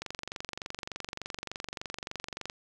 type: click train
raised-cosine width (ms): 0.2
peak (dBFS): -19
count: 59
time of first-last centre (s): 0.02-2.499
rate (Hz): 23.4
effects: none